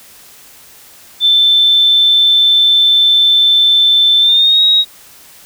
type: tone with pitch glide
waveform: sine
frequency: 3538 to 3792 Hz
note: A7 to A#7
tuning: +9 to +29 cents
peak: -6 dBFS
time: 1.2-4.85 s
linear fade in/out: 50 ms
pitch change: +120 cents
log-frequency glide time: 4.2-4.63 s
effects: white hiss -40 dBFS RMS until 5.45 s